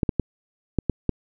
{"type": "clicks", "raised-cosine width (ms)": 3, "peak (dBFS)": -7, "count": 6, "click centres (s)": [0.032, 0.092, 0.197, 0.787, 0.897, 1.093], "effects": []}